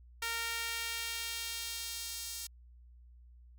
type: tone with high-pass filter sweep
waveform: sawtooth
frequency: 461.7 Hz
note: A#4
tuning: 17 cents flat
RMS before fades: -39 dBFS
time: 0.22-2.47 s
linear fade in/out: 5 ms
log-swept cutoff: 1600 to 5600 Hz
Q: 1
effects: added 60 Hz sine -54 dBFS peak until 3.58 s